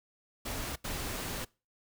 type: noise bursts at uneven times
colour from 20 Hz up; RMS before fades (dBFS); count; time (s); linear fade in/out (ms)
pink; -37; 2; 0.45-0.76 / 0.84-1.45; 10
effects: noise-tail reverb RT60 0.3 s tail -23 dB re dry